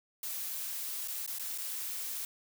blue noise with dropouts, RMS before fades -38 dBFS, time 0.23-2.25 s, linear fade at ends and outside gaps 2 ms, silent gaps 1.077-1.082 / 1.264-1.276 / 1.386-1.395 / 1.578-1.583 s, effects none

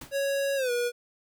pink noise with exponential decay, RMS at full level -38 dBFS, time 0.01-0.2 s, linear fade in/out 5 ms, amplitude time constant 41 ms
square tone with pitch glide, 554.4 to 482.6 Hz, C#5 to B4, 0 to -40 cents, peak -26 dBFS, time 0.11-0.92 s, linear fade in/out 50 ms, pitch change -240 cents, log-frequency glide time 0.56-0.71 s
effects none

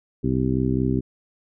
harmonic tone, 64.6 Hz, C2, 21 cents flat, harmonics 1 / 2 / 3 / 4 / 5 / 6, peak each -29 / -24 / -28 / -24 / -28 / -28 dBFS, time 0.23-1.01 s, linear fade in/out 20 ms, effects none

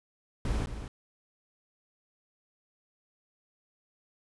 brown noise with echo, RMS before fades -30 dBFS, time 0.45-0.66 s, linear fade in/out 2 ms, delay 220 ms, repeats 1, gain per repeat -9 dB, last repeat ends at 0.88 s, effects resampled to 24000 Hz

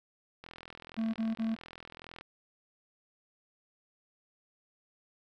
click train, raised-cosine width 0.3 ms, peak -30 dBFS, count 75, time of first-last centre 0.44-2.21 s, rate 41.8 Hz
triangle tone bursts, 223.6 Hz, A3, 28 cents sharp, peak -27 dBFS, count 3, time 0.97-1.556 s, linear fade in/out 20 ms, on 170 ms, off 38 ms
effects none

